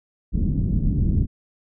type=low-pass noise; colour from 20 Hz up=pink; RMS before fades=-20 dBFS; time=0.32-1.27 s; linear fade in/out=50 ms; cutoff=240 Hz; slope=24 dB/octave; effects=none